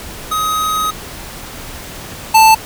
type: tone pair in turn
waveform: square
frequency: 1260 / 882.6 Hz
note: D#6 / A5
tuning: +21 / +5 cents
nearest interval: tritone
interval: 616 cents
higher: first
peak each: -15 / -5 dBFS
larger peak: second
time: 0.31-0.91 / 2.34-2.55 s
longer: first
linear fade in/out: 10 ms
effects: pink hiss -30 dBFS RMS until 2.65 s